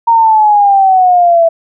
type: exponential sweep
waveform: sine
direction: down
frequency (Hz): 932.3 to 658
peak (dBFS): -4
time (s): 0.07-1.49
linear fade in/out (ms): 10
effects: none